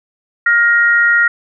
sine tone pair together, 1415 / 1880.1 Hz, F6 / A#6, +22 / +14 cents, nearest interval perfect fourth, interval 492 cents, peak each -11 dBFS, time 0.46-1.28 s, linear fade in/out 5 ms, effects none

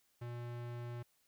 square tone with low-pass filter, 120 Hz, B2, 49 cents flat, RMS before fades -44 dBFS, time 0.21-1.03 s, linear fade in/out 10 ms, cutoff 3100 Hz, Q 0.55, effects white hiss -75 dBFS RMS until 1.27 s

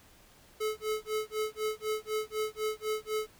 square tone with tremolo, 431.1 Hz, A4, 35 cents flat, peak -29 dBFS, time 0.6-3.27 s, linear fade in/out 10 ms, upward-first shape sine, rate 4 Hz, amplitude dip 100%, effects pink hiss -59 dBFS RMS until 3.39 s

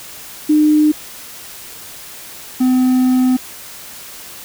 sine / triangle tone pair in turn, 303.3 / 255 Hz, D#4 / C4, -44 / -44 cents, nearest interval minor third, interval 300 cents, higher first, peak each -8 dBFS, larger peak neither, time 0.49-0.92 / 2.6-3.37 s, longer second, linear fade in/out 10 ms, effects white hiss -34 dBFS RMS until 4.44 s

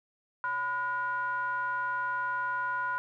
triangle ring-modulated tone, 220 Hz, A3, in tune, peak -24 dBFS, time 0.44-2.98 s, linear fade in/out 0 ms, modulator 1220 Hz, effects none

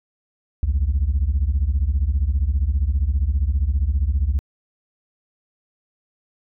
sine beating tone pair, 61.74 / 76.74 Hz, B1 / D#2, 0 / -23 cents, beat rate 15 Hz, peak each -18 dBFS, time 0.63-4.39 s, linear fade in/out 0 ms, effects tanh soft clip ceiling -13 dBFS

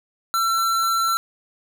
square tone, 1348 Hz, E6, 38 cents sharp, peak -19 dBFS, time 0.34-1.17 s, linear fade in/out 0 ms, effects none

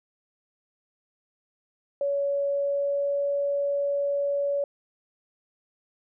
sine tone with pitch glide, 563 to 566.3 Hz, C#5 to C#5, +27 to +37 cents, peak -23 dBFS, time 2.01-4.64 s, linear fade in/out 2 ms, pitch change +10 cents, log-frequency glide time 2.46-3.26 s, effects none

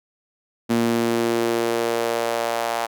sawtooth tone with high-pass filter sweep, 116.54 Hz, A#2, in tune, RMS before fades -22 dBFS, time 0.69-2.87 s, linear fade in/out 20 ms, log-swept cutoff 240 to 740 Hz, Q 2.5, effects none

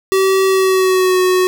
square tone with pitch glide, 383.3 to 368.3 Hz, G4 to F#4, -39 to -8 cents, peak -11 dBFS, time 0.12-1.47 s, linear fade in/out 0 ms, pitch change -69 cents, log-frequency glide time 0.46-1.19 s, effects none

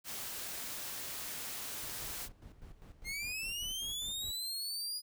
white noise, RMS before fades -42 dBFS, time 0.04-2.29 s, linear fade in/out 50 ms
brown noise with tremolo, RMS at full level -50 dBFS, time 1.82-4.32 s, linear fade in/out 10 ms, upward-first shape square, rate 5 Hz, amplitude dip 65%
sawtooth linear sweep, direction up, 2093 to 4938 Hz, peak -34 dBFS, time 3.04-5.02 s, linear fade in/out 50 ms
effects none

